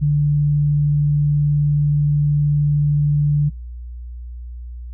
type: tone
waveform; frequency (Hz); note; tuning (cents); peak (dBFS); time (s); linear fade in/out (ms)
sine; 146.83; D3; 0; -13; 0.01-3.5; 20
effects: noise-tail reverb RT60 0.2 s tail -25 dB re dry + added 60 Hz sine -29 dBFS peak until 4.93 s